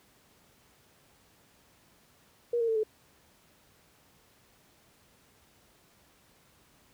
sine tone with pitch steps, 475.6 / 461 / 446.8 / 433.1 Hz, A#4 / A#4 / A4 / A4, +35 / -19 / +27 / -27 cents, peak -25 dBFS, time 2.53-2.834 s, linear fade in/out 5 ms, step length 76 ms, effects pink hiss -63 dBFS RMS until 6.93 s + high-pass 60 Hz 12 dB/octave

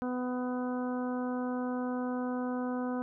harmonic tone, 250 Hz, B3, 21 cents sharp, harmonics 1 / 2 / 3 / 4 / 5 / 6, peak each -32 / -38 / -42 / -44 / -46 / -48 dBFS, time 0.02-3.02 s, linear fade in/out 0 ms, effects none

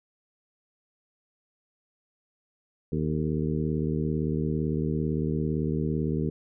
harmonic tone with a mistuned harmonic, 77.8 Hz, D#2, in tune, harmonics 1 / 2 / 3 / 4 / 5 / 6, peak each -34 / -28 / -31 / -34 / -34 / -37 dBFS, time 2.92-6.3 s, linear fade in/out 5 ms, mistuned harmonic 6, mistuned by -47 cents, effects none

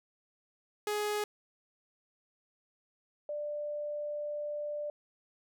sawtooth / sine tone pair in turn, 418.2 / 591.4 Hz, G#4 / D5, +12 / +12 cents, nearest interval tritone, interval 600 cents, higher second, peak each -27 / -34 dBFS, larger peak first, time 0.87-1.24 / 3.29-4.9 s, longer second, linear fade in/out 2 ms, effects none

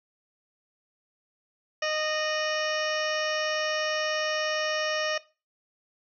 harmonic tone with a mistuned harmonic, 617 Hz, D#5, 15 cents flat, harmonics 1 / 2 / 3 / 4 / 5 / 6 / 7 / 8 / 9 / 10, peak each -29 / -35 / -32 / -35 / -36 / -45 / -46 / -45 / -36 / -46 dBFS, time 1.82-5.18 s, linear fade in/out 5 ms, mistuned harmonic 5, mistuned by -71 cents, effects noise-tail reverb RT60 0.3 s tail -18 dB re dry

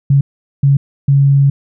sine tone bursts at uneven times, 139.2 Hz, C#3, 8 cents sharp, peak -6 dBFS, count 3, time 0.1-0.21 / 0.63-0.77 / 1.08-1.5 s, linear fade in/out 5 ms, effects none

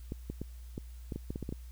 clicks, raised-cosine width 3 ms, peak -24 dBFS, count 11, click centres 0.121 / 0.3 / 0.416 / 0.779 / 1.122 / 1.16 / 1.305 / 1.359 / 1.427 / 1.491 / 1.525 s, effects added 60 Hz sine -44 dBFS peak until 1.71 s + white hiss -63 dBFS RMS until 1.71 s

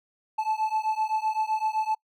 triangle beating tone pair, 867 / 874.8 Hz, A5 / A5, -26 / -10 cents, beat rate 7.8 Hz, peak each -25 / -26 dBFS, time 0.38-1.95 s, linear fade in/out 10 ms, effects noise-tail reverb RT60 0.1 s tail -26 dB re dry

